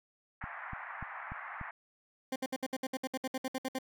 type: band-pass noise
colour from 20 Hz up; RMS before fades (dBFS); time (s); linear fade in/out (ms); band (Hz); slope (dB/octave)
white; -44; 0.41-1.71; 5; 710 to 2000; 48
type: click train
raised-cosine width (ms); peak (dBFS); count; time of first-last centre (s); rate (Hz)
5; -30; 5; 0.44-1.613; 3.41
type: tone bursts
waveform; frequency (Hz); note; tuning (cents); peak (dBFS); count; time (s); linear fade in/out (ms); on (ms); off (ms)
20% pulse; 261.6; C4; 0; -28; 15; 2.32-3.787; 5; 39; 63
effects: none